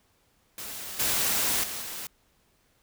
white noise with level steps, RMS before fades -38 / -26 / -35 / -37 dBFS, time 0.58-2.07 s, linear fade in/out 2 ms, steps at 0.99 / 1.63 / 1.81 s, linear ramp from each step 10 ms, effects pink hiss -67 dBFS RMS until 2.82 s

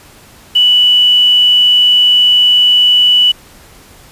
sine tone with quantisation, 2960 Hz, F#7, in tune, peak -5 dBFS, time 0.55-3.32 s, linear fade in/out 10 ms, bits 5, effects pink hiss -40 dBFS RMS until 4.11 s + resampled to 32000 Hz

